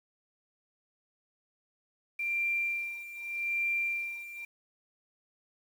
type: tone with tremolo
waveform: sine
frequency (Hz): 2370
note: D7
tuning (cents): +15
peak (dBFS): -27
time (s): 2.19-4.45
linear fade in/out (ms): 5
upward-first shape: sine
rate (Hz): 0.83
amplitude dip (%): 80
effects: 9-bit